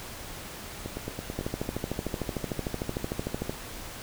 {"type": "two click trains", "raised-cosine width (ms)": 2, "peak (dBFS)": [-20, -16], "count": [6, 29], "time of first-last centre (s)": [[0.86, 1.411], [1.39, 3.495]], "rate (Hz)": [9.08, 13.3], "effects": ["pink hiss -41 dBFS RMS until 4.02 s"]}